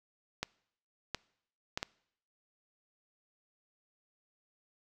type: clicks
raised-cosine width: 0.2 ms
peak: -16 dBFS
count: 4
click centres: 0.43 / 1.147 / 1.775 / 1.829 s
effects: noise-tail reverb RT60 0.7 s tail -24 dB re dry